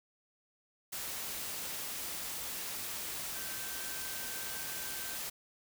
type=tone in noise; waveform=sine; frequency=1554 Hz; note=G6; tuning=16 cents flat; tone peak=-49 dBFS; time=3.35-5.18 s; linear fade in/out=10 ms; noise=white; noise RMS=-40 dBFS; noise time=0.92-5.3 s; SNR=-12 dB; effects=none